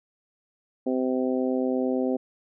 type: harmonic tone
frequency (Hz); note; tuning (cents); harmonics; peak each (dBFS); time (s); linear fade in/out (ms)
128.8; C3; -27; 2 / 3 / 4 / 5 / 6; -25 / -29 / -29 / -35 / -39; 0.86-2.17; 10
effects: none